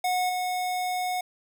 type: tone with level steps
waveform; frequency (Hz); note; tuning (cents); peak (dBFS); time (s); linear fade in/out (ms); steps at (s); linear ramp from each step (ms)
square; 730; F#5; -24; -24 / -27; 0.04-1.21; 5; 0.29; 5
effects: none